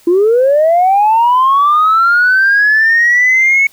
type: linear sweep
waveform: sine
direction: up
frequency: 332.5 to 2217 Hz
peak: -5 dBFS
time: 0.07-3.67 s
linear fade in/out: 5 ms
effects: tanh soft clip ceiling -3 dBFS + white hiss -46 dBFS RMS until 3.72 s